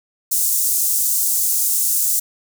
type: high-pass noise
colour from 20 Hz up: pink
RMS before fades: -18 dBFS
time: 0.31-2.2 s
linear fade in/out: 10 ms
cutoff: 7200 Hz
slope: 24 dB/octave
effects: none